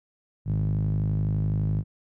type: tone with band-pass filter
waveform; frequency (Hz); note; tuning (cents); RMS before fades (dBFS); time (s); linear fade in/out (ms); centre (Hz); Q
sawtooth; 51.91; G#1; 0; -25; 0.45-1.84; 50; 130; 6.7
effects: none